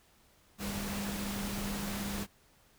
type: tone in noise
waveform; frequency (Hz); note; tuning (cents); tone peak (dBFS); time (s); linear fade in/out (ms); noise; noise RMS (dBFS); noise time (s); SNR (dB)
sine; 200.9; G3; +43; -37; 0.58-2.27; 50; pink; -39; 0.58-2.27; -1
effects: pink hiss -65 dBFS RMS until 2.78 s